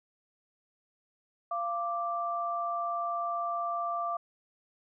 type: tone pair together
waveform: sine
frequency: 689.7 / 1174.7 Hz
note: F5 / D6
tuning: -22 / 0 cents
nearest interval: major sixth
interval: 922 cents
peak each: -33 / -32 dBFS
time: 1.51-4.17 s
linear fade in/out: 5 ms
effects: none